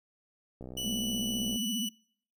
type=click train; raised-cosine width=2 ms; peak=-30 dBFS; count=61; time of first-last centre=0.61-1.559 s; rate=63.2 Hz
type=tone; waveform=sawtooth; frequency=2960 Hz; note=F#7; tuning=in tune; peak=-30 dBFS; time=0.77-1.89 s; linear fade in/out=5 ms
type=tone with vibrato; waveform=sine; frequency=222.8 Hz; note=A3; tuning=22 cents sharp; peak=-32 dBFS; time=0.82-1.9 s; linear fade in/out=50 ms; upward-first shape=sine; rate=15 Hz; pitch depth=170 cents each way
effects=noise-tail reverb RT60 0.6 s tail -25 dB re dry